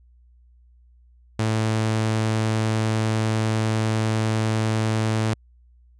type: tone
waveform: sawtooth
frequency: 110 Hz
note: A2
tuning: in tune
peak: -16 dBFS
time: 1.39-5.34 s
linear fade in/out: 5 ms
effects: added 60 Hz sine -51 dBFS peak until 5.99 s + resampled to 22050 Hz